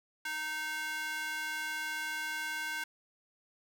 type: tone with high-pass filter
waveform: square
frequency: 309.3 Hz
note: D#4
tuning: 10 cents flat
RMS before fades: -37 dBFS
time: 0.25-2.84 s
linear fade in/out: 5 ms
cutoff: 1500 Hz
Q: 2.3
effects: none